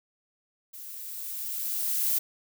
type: noise with level ramp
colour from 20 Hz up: violet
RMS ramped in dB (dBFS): -43 to -25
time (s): 0.73-2.19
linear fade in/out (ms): 10
effects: none